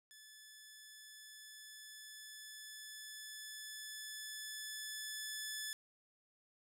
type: tone with level ramp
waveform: 10% pulse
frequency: 1732 Hz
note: A6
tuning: 28 cents flat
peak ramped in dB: -48 to -32 dBFS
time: 0.11-5.73 s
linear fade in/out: 0 ms
effects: none